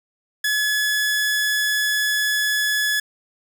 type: tone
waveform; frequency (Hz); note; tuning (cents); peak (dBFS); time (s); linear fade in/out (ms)
sawtooth; 1704; G#6; +44; -15; 0.44-3; 5
effects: none